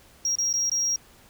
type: tone with dropouts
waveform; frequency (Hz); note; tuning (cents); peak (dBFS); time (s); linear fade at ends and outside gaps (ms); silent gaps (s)
sine; 5630; F8; +13; -20; 0.25-0.96; 2; 0.355-0.385 / 0.529-0.538 / 0.697-0.716
effects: tanh soft clip ceiling -20 dBFS + pink hiss -54 dBFS RMS until 1.29 s

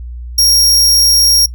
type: tone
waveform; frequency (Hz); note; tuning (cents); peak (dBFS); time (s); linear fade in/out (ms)
sawtooth; 5588; F8; 0; -4; 0.38-1.46; 5
effects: noise-tail reverb RT60 0.1 s tail -21 dB re dry + added 60 Hz sine -23 dBFS peak until 1.54 s

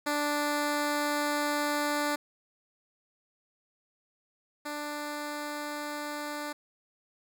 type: tone pair in turn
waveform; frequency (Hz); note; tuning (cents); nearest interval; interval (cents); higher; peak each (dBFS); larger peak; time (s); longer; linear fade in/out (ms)
10% pulse; 293.7 / 295.3; D4 / D4; 0 / +10; unison; 10; second; -19 / -26; first; 0.06-2.16 / 4.65-6.53; first; 10
effects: none

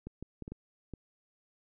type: clicks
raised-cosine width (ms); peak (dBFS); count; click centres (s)
3; -28; 6; 0.07 / 0.226 / 0.423 / 0.479 / 0.52 / 0.937
effects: none

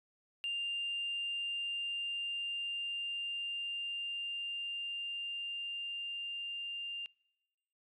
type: tone with level ramp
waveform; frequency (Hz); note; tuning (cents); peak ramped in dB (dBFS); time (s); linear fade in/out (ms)
sine; 2796; F7; +1; -33 to -38; 0.44-7.06; 0
effects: noise-tail reverb RT60 1.0 s tail -26 dB re dry + tanh soft clip ceiling -30 dBFS

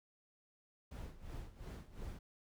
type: noise with tremolo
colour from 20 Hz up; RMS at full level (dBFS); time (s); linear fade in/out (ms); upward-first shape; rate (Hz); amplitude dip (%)
brown; -45; 0.91-2.19; 5; sine; 2.8; 80
effects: none

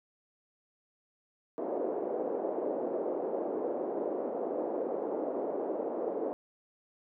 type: band-pass noise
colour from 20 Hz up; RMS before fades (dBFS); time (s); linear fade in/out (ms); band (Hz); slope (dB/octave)
white; -34; 1.58-6.33; 0; 320 to 570; 24
effects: none

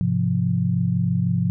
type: chord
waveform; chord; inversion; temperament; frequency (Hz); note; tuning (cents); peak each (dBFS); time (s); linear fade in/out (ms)
sine; F minor; first; just; 104.77 / 130.96 / 174.61; Ab2 / C3 / F3; +16 / +2 / 0; -24 / -23 / -21; 0.01-1.5; 0
effects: none

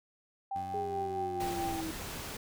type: tone with tremolo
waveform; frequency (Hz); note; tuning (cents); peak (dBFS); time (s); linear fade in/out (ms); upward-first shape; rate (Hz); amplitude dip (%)
sine; 785; G5; +2; -32; 0.51-1.81; 5; sine; 4.6; 50
type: tone with vibrato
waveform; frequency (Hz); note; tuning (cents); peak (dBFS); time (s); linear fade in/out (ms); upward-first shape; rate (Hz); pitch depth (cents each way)
20% pulse; 91.7; F#2; -15; -39; 0.55-1.77; 10; sine; 1.7; 28
type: exponential sweep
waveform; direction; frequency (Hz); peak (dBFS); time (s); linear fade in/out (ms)
sine; down; 415.3 to 317.3; -36; 0.74-1.91; 0
type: noise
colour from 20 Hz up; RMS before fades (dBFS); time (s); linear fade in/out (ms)
pink; -41; 1.4-2.37; 5
effects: none

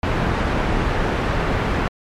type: low-pass noise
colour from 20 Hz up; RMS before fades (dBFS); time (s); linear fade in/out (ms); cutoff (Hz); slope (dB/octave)
pink; -20; 0.03-1.88; 2; 1900; 12
effects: MP3 64 kbps

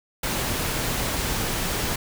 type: noise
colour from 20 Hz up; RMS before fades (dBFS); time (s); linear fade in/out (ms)
pink; -26; 0.23-1.96; 5
effects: none

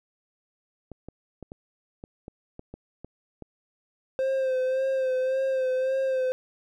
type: clicks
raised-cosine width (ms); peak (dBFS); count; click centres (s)
2; -26; 10; 0.917 / 1.086 / 1.427 / 1.519 / 2.039 / 2.281 / 2.594 / 2.74 / 3.046 / 3.423
type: tone with vibrato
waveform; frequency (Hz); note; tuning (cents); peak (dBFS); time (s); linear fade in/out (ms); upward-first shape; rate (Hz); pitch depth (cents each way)
triangle; 523.3; C5; 0; -21; 4.19-6.32; 0; sine; 1.8; 35
effects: none

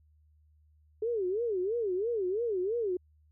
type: tone with vibrato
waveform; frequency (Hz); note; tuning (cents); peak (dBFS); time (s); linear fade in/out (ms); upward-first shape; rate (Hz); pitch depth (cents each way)
sine; 415.3; G#4; 0; -28; 1.02-2.97; 5; sine; 3; 250
effects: added 76 Hz sine -61 dBFS peak until 3.31 s

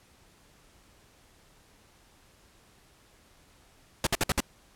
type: noise bursts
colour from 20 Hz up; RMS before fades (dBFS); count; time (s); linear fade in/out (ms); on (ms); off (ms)
pink; -25; 5; 4.04-4.404; 2; 28; 56
effects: pink hiss -60 dBFS RMS until 4.75 s + low-pass 12000 Hz 12 dB/octave

